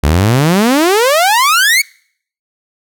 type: exponential sweep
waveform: sawtooth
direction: up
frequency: 67.5 to 2292 Hz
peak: -4 dBFS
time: 0.03-1.82 s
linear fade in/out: 10 ms
effects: noise-tail reverb RT60 0.6 s tail -26 dB re dry